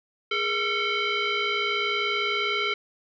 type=tone with frequency modulation; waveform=sine; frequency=414.8 Hz; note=G#4; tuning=2 cents flat; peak=-23 dBFS; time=0.31-2.74 s; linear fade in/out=5 ms; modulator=889 Hz; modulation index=3.5; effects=none